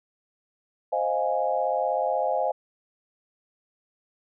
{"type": "chord", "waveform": "sine", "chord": "F minor seventh", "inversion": "second", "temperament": "equal", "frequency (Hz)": [523.3, 622.3, 698.5, 830.6], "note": ["C5", "Eb5", "F5", "Ab5"], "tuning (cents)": [0, 0, 0, 0], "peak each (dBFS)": -28, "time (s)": [0.92, 2.52], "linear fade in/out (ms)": 10, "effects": []}